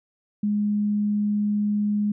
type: tone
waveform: sine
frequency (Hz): 207.7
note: G#3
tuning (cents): 0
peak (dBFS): -20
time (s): 0.43-2.12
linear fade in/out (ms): 5
effects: none